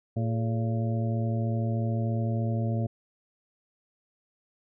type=harmonic tone with a mistuned harmonic; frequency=113.7 Hz; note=A#2; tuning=43 cents flat; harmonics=1 / 2 / 3 / 4 / 5 / 6; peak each=-26 / -32 / -40 / -41 / -39 / -40 dBFS; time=0.16-2.87 s; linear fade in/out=10 ms; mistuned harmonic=4; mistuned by=-120 cents; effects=none